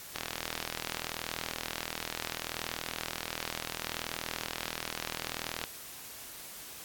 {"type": "click train", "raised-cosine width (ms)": 0.2, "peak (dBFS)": -16, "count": 224, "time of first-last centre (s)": [0.16, 5.639], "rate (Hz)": 40.7, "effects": ["white hiss -46 dBFS RMS until 6.84 s", "AAC 64 kbps"]}